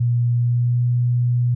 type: tone with pitch glide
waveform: sine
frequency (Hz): 120 to 121.89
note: B2 to B2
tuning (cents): -49 to -22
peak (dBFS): -15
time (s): 0-1.55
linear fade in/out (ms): 10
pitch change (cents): +27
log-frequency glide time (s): 0.35-0.83
effects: none